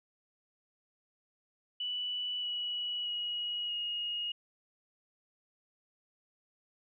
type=tone with pitch steps; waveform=sine; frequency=2963 / 2932 / 2902 / 2872 Hz; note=F#7 / F#7 / F#7 / F7; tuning=+2 / -16 / -34 / +48 cents; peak=-33 dBFS; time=1.8-4.32 s; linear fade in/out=5 ms; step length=630 ms; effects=none